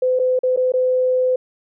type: tone with dropouts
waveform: sine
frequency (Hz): 509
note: C5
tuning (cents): -48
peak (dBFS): -14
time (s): 0.02-1.36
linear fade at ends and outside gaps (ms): 5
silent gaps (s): 0.191-0.196 / 0.391-0.433 / 0.563-0.572 / 0.721-0.737
effects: none